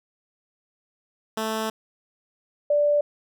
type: tone pair in turn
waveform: 10% pulse / sine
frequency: 220 / 586.2 Hz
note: A3 / D5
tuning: 0 / -3 cents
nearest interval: octave + perfect fourth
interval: 1697 cents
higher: second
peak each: -17 dBFS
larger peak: neither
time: 1.37-1.7 / 2.7-3.01 s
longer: first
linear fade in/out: 5 ms
effects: none